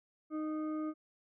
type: tone with frequency modulation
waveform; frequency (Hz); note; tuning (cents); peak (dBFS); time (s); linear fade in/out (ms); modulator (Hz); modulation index
sine; 309.6; D#4; -9; -34; 0.3-0.94; 50; 925; 0.5
effects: none